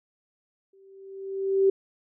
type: tone with exponential growth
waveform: sine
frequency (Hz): 388.2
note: G4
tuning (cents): -17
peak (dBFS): -15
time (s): 0.73-1.7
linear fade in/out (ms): 5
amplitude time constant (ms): 210
effects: none